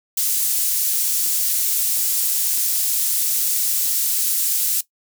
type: high-pass noise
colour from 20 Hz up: pink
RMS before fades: -20 dBFS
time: 0.17-4.81 s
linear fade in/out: 5 ms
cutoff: 8600 Hz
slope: 12 dB/octave
effects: noise-tail reverb RT60 0.1 s tail -17 dB re dry